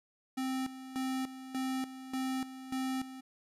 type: tone with tremolo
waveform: square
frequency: 261.6 Hz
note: C4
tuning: in tune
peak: -33 dBFS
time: 0.37-3.21 s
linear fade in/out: 10 ms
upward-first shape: square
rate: 1.7 Hz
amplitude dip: 75%
effects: resampled to 32000 Hz + 12-bit